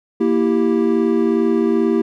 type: chord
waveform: triangle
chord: E diminished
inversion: second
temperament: equal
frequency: 233.1 / 329.6 / 392 Hz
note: Bb3 / E4 / G4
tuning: 0 / 0 / 0 cents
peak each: -16 dBFS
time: 0.2-2.02 s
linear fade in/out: 10 ms
effects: none